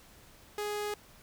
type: tone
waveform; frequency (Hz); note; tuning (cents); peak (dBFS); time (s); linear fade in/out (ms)
sawtooth; 416.1; G#4; +3; -29; 0.58-0.94; 2
effects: pink hiss -57 dBFS RMS until 1.22 s